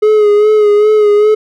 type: tone with vibrato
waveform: triangle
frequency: 421.2 Hz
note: G#4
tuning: 24 cents sharp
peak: -3 dBFS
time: 0.02-1.35 s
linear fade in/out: 10 ms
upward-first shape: sine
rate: 2.5 Hz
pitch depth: 37 cents each way
effects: none